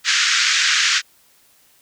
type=band-pass noise; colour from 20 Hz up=pink; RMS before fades=-17 dBFS; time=0.04-1.02 s; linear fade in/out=50 ms; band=1400 to 6900 Hz; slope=48 dB/octave; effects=white hiss -55 dBFS RMS until 1.81 s